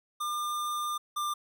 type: tone pair in turn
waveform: square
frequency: 1201 / 1192 Hz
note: D6 / D6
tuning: +38 / +25 cents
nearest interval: unison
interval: 13 cents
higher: first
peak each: -31 / -30 dBFS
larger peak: second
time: 0.2-0.98 / 1.16-1.34 s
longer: first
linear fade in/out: 10 ms
effects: none